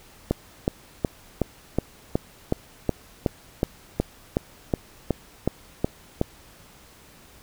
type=click train; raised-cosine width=2 ms; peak=-7 dBFS; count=17; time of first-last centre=0.31-6.214 s; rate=2.71 Hz; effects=pink hiss -51 dBFS RMS until 7.42 s